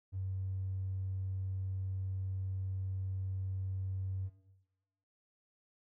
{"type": "tone", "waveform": "triangle", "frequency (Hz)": 95, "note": "F#2", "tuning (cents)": 46, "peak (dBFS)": -31, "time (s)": [0.12, 4.3], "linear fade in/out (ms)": 50, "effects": ["noise-tail reverb RT60 0.9 s tail -17 dB re dry", "tanh soft clip ceiling -33 dBFS"]}